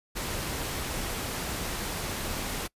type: noise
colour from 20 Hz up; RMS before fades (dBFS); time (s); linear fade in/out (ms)
pink; -33; 0.15-2.68; 20
effects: noise-tail reverb RT60 0.1 s tail -24 dB re dry + resampled to 32000 Hz